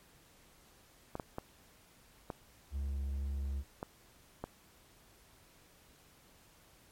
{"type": "clicks", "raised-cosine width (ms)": 1, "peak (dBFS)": -24, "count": 6, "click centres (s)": [1.154, 1.198, 1.384, 2.302, 3.829, 4.44]}
{"type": "tone with vibrato", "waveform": "triangle", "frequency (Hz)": 69, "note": "C#2", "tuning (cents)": -7, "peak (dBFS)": -32, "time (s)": [2.71, 3.64], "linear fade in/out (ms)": 50, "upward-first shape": "sine", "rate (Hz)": 2.1, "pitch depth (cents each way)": 9}
{"effects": ["pink hiss -63 dBFS RMS until 6.91 s", "MP3 64 kbps"]}